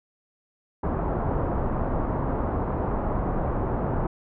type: low-pass noise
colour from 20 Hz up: pink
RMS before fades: -26 dBFS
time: 0.83-4.07 s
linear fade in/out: 5 ms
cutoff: 1100 Hz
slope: 24 dB/octave
effects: none